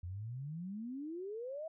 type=exponential sweep; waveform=sine; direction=up; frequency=84.1 to 659.3 Hz; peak=-40 dBFS; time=0.03-1.68 s; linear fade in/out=5 ms; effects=none